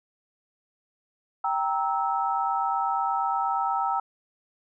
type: chord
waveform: sine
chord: E diminished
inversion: first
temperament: equal with one note detuned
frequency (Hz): 784 / 932.3 / 1305.6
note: G5 / Bb5 / E6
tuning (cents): 0 / 0 / -17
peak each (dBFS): -27 / -28 / -28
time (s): 1.44-4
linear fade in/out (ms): 5
effects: none